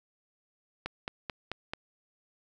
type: click train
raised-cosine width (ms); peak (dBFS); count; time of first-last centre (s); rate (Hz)
0.3; -18; 5; 0.86-1.735; 4.57
effects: none